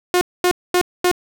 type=tone bursts; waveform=sawtooth; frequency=358.8 Hz; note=F4; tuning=47 cents sharp; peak=-9 dBFS; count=4; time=0.14-1.114 s; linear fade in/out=0 ms; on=71 ms; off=230 ms; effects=8-bit